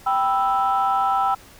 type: chord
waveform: sine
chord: E minor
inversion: first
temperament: equal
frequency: 784 / 987.8 / 1318.5 Hz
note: G5 / B5 / E6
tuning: 0 / 0 / 0 cents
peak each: -19 / -24 / -21 dBFS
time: 0.06-1.35 s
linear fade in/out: 10 ms
effects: tanh soft clip ceiling -11 dBFS + pink hiss -47 dBFS RMS until 1.59 s